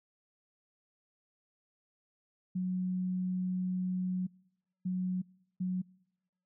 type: tone bursts at uneven times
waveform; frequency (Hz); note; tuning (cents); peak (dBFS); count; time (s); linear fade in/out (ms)
sine; 183.5; F#3; -14; -30; 3; 2.55-4.27 / 4.85-5.22 / 5.6-5.82; 10
effects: noise-tail reverb RT60 1.0 s tail -26 dB re dry